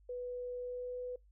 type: tone with pitch glide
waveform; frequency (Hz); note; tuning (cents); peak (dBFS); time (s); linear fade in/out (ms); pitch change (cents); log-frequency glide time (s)
sine; 493.9 to 497.3; B4 to B4; 0 to +12; -38; 0.09-1.16; 5; +12; 0.59-0.99
effects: noise-tail reverb RT60 0.2 s tail -26 dB re dry + added 50 Hz sine -61 dBFS peak until 1.31 s